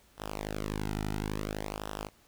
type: tone with flanger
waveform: sawtooth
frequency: 51.91 Hz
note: G#1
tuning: in tune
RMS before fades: -36 dBFS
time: 0.17-2.1 s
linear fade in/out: 50 ms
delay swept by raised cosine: 0.44 to 1.84 ms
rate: 0.58 Hz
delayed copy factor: -0.9
effects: pink hiss -63 dBFS RMS until 2.27 s